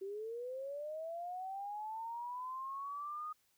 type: linear sweep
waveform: sine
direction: up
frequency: 380 to 1244.5 Hz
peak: -40 dBFS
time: 0.01-3.33 s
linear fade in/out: 10 ms
effects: white hiss -75 dBFS RMS until 3.57 s